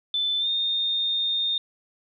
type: tone with pitch glide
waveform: sine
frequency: 3520 to 3655 Hz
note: A7 to A#7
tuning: 0 to -35 cents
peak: -22 dBFS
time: 0.14-1.58 s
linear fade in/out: 2 ms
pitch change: +65 cents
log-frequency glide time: 0.39-0.48 s
effects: none